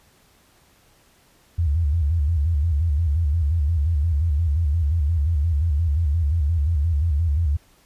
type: tone with vibrato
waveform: sine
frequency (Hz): 77.9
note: D#2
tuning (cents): +3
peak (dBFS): -17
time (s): 1.58-7.57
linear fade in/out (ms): 10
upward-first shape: square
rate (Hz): 5.7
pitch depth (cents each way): 140
effects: pink hiss -57 dBFS RMS until 7.85 s + resampled to 32000 Hz